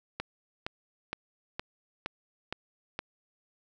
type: click train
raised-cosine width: 0.3 ms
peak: -17 dBFS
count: 7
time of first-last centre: 0.2-2.991 s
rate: 2.15 Hz
effects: none